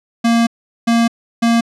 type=tone bursts at uneven times; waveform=square; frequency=232.1 Hz; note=A#3; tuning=7 cents flat; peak=-11 dBFS; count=3; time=0.24-0.47 / 0.87-1.08 / 1.42-1.61 s; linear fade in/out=10 ms; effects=low-pass 8000 Hz 12 dB/octave